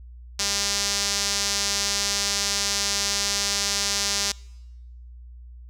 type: tone with band-pass filter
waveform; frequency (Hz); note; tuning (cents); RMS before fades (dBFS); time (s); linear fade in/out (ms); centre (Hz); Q
sawtooth; 200.8; G3; +42; -25; 0.39-4.32; 5; 5600; 2.2
effects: noise-tail reverb RT60 1.0 s tail -25 dB re dry + added 60 Hz sine -40 dBFS peak until 5.69 s